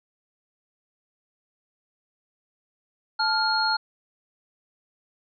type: tone cluster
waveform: sine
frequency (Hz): 875 / 1405 / 4281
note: A5 / F6 / C8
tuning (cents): -10 / +10 / +39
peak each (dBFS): -25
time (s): 3.19-3.77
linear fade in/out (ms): 10
effects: none